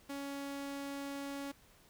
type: tone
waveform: sawtooth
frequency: 279.5 Hz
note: C#4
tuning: 14 cents sharp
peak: -36 dBFS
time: 0.09-1.52 s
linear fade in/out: 10 ms
effects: pink hiss -64 dBFS RMS until 1.89 s

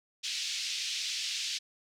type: band-pass noise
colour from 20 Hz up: white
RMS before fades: -35 dBFS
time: 0.23-1.59 s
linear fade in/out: 20 ms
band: 2500 to 5700 Hz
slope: 24 dB/octave
effects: none

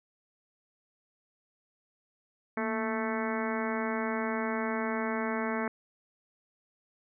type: harmonic tone with a mistuned harmonic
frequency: 220.2 Hz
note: A3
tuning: 2 cents sharp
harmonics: 1 / 2 / 3 / 4 / 5 / 6 / 7 / 8 / 9 / 10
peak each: -33 / -36 / -38 / -39 / -40 / -41 / -41 / -42 / -43 / -43 dBFS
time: 2.57-5.68 s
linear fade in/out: 2 ms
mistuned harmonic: 1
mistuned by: +82 cents
effects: none

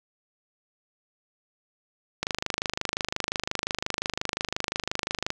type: click train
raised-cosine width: 0.2 ms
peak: -9 dBFS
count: 80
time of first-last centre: 2.23-5.304 s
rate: 25.7 Hz
effects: none

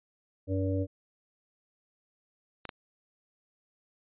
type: harmonic tone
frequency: 95.6 Hz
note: G2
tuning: 43 cents flat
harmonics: 1 / 3 / 5 / 6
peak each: -29 / -32 / -36 / -37 dBFS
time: 0.47-0.87 s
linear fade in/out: 50 ms
type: clicks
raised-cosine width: 0.3 ms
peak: -22 dBFS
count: 2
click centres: 2.653 / 2.692 s
effects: resampled to 8000 Hz

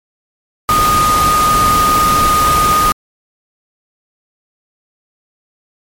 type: tone in noise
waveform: sine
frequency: 1233 Hz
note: D#6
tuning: 16 cents flat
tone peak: -9 dBFS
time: 0.69-2.92 s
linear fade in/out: 0 ms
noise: pink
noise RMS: -17 dBFS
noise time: 0.69-2.92 s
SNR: +5 dB
effects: MP3 64 kbps

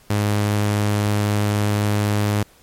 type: tone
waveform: sawtooth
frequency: 103.83 Hz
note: G#2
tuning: in tune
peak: -13 dBFS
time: 0.1-2.43 s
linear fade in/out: 5 ms
effects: pink hiss -52 dBFS RMS until 2.62 s + MP3 64 kbps

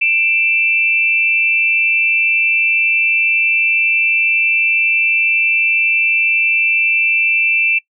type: tone pair together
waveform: sine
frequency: 2364 / 2654 Hz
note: D7 / E7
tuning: +11 / +11 cents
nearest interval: major second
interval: 200 cents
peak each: -15 / -13 dBFS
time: 0.01-7.79 s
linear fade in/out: 10 ms
effects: noise-tail reverb RT60 0.1 s tail -23 dB re dry

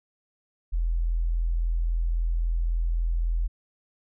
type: tone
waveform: sine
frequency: 41.85 Hz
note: E1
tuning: 27 cents sharp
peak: -22 dBFS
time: 0.72-3.48 s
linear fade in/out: 20 ms
effects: none

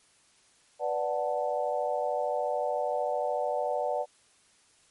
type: chord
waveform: sine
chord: B minor seventh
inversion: none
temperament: equal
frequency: 493.9 / 587.3 / 740 / 880 Hz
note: B4 / D5 / F#5 / A5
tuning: 0 / 0 / 0 / 0 cents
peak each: -33 / -30 / -32 / -36 dBFS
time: 0.79-4.06 s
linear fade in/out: 50 ms
effects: white hiss -63 dBFS RMS until 4.9 s + MP3 48 kbps

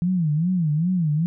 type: tone with vibrato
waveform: sine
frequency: 166 Hz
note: E3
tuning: 12 cents sharp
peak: -18 dBFS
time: 0.02-1.26 s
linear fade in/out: 0 ms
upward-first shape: sine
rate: 2.5 Hz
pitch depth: 200 cents each way
effects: none

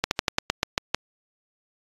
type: slowing click train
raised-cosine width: 0.2 ms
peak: -3 dBFS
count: 9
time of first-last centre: 0.04-0.946 s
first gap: 71 ms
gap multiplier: 1.13
effects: AAC 32 kbps

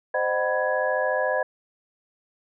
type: tone cluster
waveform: sine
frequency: 519 / 613 / 753 / 987 / 1670 Hz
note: C5 / D#5 / F#5 / B5 / G#6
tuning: -14 / -26 / +30 / -1 / +9 cents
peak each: -26 / -26 / -30 / -31 / -28 dBFS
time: 0.14-1.43 s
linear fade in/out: 5 ms
effects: none

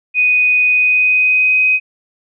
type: tone with pitch glide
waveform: sine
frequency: 2489 to 2515 Hz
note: D#7 to D#7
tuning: 0 to +18 cents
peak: -9 dBFS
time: 0.14-1.8 s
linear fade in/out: 50 ms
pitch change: +18 cents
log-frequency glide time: 0.66-1.62 s
effects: none

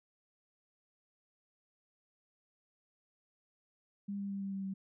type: tone with pitch steps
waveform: sine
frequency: 200.8 / 199.18 / 197.58 / 195.99 / 194.41 / 192.84 Hz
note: G3 / G3 / G3 / G3 / G3 / G3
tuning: +42 / +28 / +14 / 0 / -14 / -28 cents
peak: -36 dBFS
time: 4.08-4.74 s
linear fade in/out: 10 ms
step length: 110 ms
effects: none

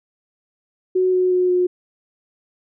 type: tone with pitch steps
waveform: sine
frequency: 370 / 366.8 / 363.6 / 360.5 Hz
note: F#4 / F#4 / F#4 / F#4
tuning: 0 / -15 / -30 / -45 cents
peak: -14 dBFS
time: 0.95-1.67 s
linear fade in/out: 10 ms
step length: 180 ms
effects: none

